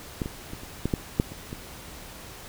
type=clicks; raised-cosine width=3 ms; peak=-14 / -19 / -23 / -28 / -12 / -10 / -7 / -27 / -21 dBFS; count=9; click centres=0.218 / 0.259 / 0.534 / 0.634 / 0.856 / 0.938 / 1.199 / 1.32 / 1.529 s; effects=pink hiss -43 dBFS RMS until 2.48 s